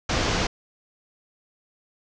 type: low-pass noise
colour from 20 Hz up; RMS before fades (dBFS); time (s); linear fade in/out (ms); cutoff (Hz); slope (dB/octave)
pink; -24; 0.09-0.47; 5; 6600; 48
effects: none